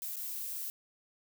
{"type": "noise with dropouts", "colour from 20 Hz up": "violet", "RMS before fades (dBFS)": -39, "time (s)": [0.02, 0.7], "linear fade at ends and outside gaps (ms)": 0, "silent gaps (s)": [0.158, 0.167], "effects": []}